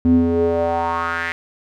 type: tone with band-pass filter sweep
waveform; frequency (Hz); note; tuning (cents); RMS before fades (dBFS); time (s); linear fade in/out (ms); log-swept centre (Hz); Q
square; 84; E2; +33; -18; 0.05-1.32; 0; 220 to 2000; 4.1
effects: none